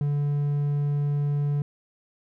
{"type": "tone", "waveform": "triangle", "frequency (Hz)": 144.7, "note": "D3", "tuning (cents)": -25, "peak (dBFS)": -20, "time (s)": [0.01, 1.62], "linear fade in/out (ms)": 2, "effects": []}